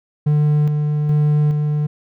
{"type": "tone with tremolo", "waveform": "triangle", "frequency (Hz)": 149.3, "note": "D3", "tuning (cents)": 29, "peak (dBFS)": -10, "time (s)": [0.26, 1.87], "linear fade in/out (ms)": 10, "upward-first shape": "square", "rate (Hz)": 1.2, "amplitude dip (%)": 35, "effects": []}